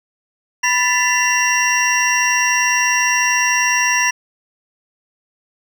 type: tone cluster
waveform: triangle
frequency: 990 / 1757 / 1991 / 2745 / 5660 Hz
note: B5 / A6 / B6 / F7 / F8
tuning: +4 / -3 / +14 / -31 / +22 cents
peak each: -18 dBFS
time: 0.63-4.11 s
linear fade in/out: 10 ms
effects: tanh soft clip ceiling -3 dBFS